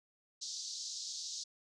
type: band-pass noise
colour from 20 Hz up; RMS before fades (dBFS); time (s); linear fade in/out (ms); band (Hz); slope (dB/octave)
white; -43; 0.41-1.44; 10; 3900 to 6700; 48
effects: none